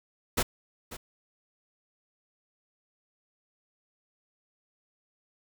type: noise with echo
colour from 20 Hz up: pink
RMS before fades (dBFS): -26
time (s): 0.37-0.43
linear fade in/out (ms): 10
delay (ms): 540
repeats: 1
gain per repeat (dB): -15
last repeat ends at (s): 0.97
effects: none